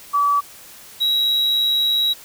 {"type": "tone pair in turn", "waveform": ["sine", "triangle"], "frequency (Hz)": [1148, 3861], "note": ["D6", "B7"], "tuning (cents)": [-40, -40], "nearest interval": "octave + major sixth", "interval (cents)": 2100, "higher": "second", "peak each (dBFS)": [-14, -14], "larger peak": "neither", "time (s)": [[0.13, 0.41], [1, 2.14]], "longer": "second", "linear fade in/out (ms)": 20, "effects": ["white hiss -42 dBFS RMS until 2.24 s"]}